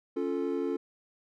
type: chord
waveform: triangle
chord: Db augmented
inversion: none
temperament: equal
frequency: 277.2 / 349.2 / 440 Hz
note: Db4 / F4 / A4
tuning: 0 / 0 / 0 cents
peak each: -31 dBFS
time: 0.16-0.77 s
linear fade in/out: 10 ms
effects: none